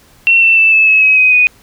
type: tone with pitch steps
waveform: sine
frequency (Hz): 2715 / 2681 / 2647 / 2613 / 2580 / 2548 / 2516 / 2484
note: F7 / E7 / E7 / E7 / E7 / D#7 / D#7 / D#7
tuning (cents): -50 / +29 / +7 / -16 / -38 / +41 / +19 / -3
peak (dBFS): -5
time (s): 0.27-1.47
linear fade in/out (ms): 0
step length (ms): 150
effects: pink hiss -46 dBFS RMS until 1.62 s